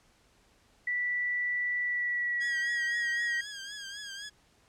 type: tone with pitch glide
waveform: sine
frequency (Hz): 1963 to 1898.3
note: B6 to A#6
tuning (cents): -11 to +31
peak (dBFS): -28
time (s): 0.87-3.41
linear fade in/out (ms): 5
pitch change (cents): -58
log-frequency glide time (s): 1.82-2.99
type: tone with vibrato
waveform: 15% pulse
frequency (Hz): 1630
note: G#6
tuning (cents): -33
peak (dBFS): -33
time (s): 2.4-4.3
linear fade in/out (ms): 20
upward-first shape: triangle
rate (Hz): 3.9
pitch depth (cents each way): 78
effects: pink hiss -65 dBFS RMS until 4.68 s + low-pass 9000 Hz 12 dB/octave